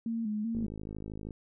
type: tone with vibrato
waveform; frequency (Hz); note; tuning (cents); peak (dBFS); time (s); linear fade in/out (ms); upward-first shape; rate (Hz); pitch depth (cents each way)
sine; 220; A3; 0; -30; 0.06-0.66; 2; square; 2.6; 66
type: click train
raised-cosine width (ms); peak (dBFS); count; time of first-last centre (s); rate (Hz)
3; -28; 41; 0.55-1.308; 52.8
effects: none